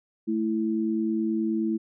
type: tone pair together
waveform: sine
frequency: 219.9 / 329.5 Hz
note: A3 / E4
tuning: -1 / -1 cents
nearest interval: perfect fifth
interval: 700 cents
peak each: -26 / -26 dBFS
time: 0.27-1.78 s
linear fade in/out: 20 ms
effects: none